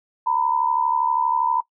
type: tone pair together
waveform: sine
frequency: 920.5 / 993 Hz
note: A#5 / B5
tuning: -22 / +9 cents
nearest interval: minor second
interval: 131 cents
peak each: -21 / -21 dBFS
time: 0.26-1.61 s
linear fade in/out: 10 ms
effects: noise-tail reverb RT60 0.1 s tail -20 dB re dry